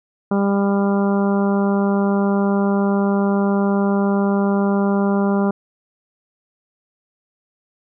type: harmonic tone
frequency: 199.2 Hz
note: G3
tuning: 28 cents sharp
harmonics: 1 / 2 / 3 / 4 / 5 / 6 / 7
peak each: -16 / -22 / -26 / -28 / -30 / -32 / -33 dBFS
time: 0.31-5.51 s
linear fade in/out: 5 ms
effects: none